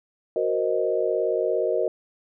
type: chord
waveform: sine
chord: C half-diminished seventh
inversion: second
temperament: equal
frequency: 370 / 466.2 / 523.3 / 622.3 Hz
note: Gb4 / Bb4 / C5 / Eb5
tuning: 0 / 0 / 0 / 0 cents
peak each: -27 / -25 / -28 / -26 dBFS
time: 0.36-1.88 s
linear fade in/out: 2 ms
effects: none